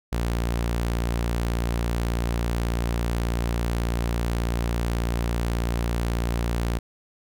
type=tone; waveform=sawtooth; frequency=58.27 Hz; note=A#1; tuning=in tune; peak=-19 dBFS; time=0.12-6.79 s; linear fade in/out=10 ms; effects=none